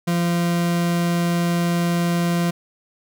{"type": "tone", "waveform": "40% pulse", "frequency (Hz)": 172.2, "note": "F3", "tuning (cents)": -24, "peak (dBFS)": -17, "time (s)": [0.07, 2.51], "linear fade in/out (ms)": 10, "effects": []}